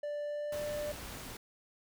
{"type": "tone with pitch glide", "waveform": "triangle", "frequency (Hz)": [587.3, 593.4], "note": ["D5", "D5"], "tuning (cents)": [0, 18], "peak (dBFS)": -33, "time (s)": [0.03, 0.92], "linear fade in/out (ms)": 5, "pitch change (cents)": 18, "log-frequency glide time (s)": [0.24, 0.67]}
{"type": "noise", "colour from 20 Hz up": "pink", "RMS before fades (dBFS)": -45, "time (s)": [0.52, 1.37], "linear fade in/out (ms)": 5}
{"effects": []}